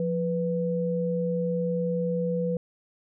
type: tone pair together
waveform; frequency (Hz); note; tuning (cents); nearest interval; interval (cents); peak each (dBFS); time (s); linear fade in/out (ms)
sine; 174.62 / 493.9; F3 / B4; 0 / 0; octave + tritone; 1800; -27; 0-2.57; 2
effects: none